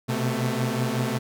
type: tone cluster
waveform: sawtooth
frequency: 124.4 / 129.8 / 221.3 Hz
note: B2 / C3 / A3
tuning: +13 / -13 / +10 cents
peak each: -24 dBFS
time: 0.08-1.19 s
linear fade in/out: 20 ms
effects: none